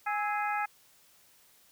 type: harmonic tone with a mistuned harmonic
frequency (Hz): 415.3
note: G#4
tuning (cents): 0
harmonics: 2 / 3 / 4 / 5 / 6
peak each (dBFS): -31 / -35 / -37 / -39 / -41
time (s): 0.06-0.66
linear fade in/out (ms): 10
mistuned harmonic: 3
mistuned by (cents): +77
effects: white hiss -62 dBFS RMS until 1.71 s